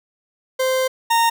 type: tone pair in turn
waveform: 40% pulse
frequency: 520 / 923.3 Hz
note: C5 / A#5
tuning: -11 / -17 cents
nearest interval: minor seventh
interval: 994 cents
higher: second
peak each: -16 / -13 dBFS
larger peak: second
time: 0.59-0.88 / 1.1-1.3 s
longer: first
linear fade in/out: 10 ms
effects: 9-bit